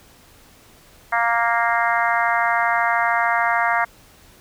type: harmonic tone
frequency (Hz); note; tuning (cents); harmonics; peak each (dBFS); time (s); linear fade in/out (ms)
233.1; A#3; 0; 3 / 4 / 5 / 6 / 7 / 8 / 9; -22 / -23 / -24 / -25 / -25 / -26 / -27; 1.12-3.85; 10
effects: pink hiss -50 dBFS RMS until 4.4 s